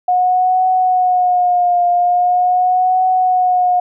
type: tone with vibrato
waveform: sine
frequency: 724 Hz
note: F#5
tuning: 38 cents flat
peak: -10 dBFS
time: 0.08-3.8 s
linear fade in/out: 5 ms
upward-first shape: triangle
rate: 0.42 Hz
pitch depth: 49 cents each way
effects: none